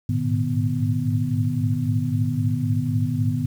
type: tone cluster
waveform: sine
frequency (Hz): 104.7 / 108.5 / 120.7 / 151.7 / 247.8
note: G#2 / A2 / B2 / D#3 / B3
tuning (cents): +15 / -24 / -39 / -44 / +6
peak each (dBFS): -26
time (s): 0.09-3.46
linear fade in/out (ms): 5
effects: 8-bit